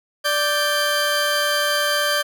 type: tone pair together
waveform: 20% pulse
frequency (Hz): 587.3 / 1567.9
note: D5 / G6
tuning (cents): 0 / 0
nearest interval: octave + perfect fourth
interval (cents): 1700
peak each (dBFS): -16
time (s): 0.24-2.23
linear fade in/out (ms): 20
effects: none